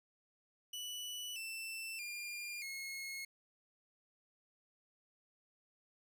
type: tone with pitch steps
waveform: sawtooth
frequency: 2960 / 2668 / 2404 / 2167 Hz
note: F#7 / E7 / D7 / C#7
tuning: 0 / +20 / +40 / -40 cents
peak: -39 dBFS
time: 0.73-3.25 s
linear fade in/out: 5 ms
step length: 630 ms
effects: none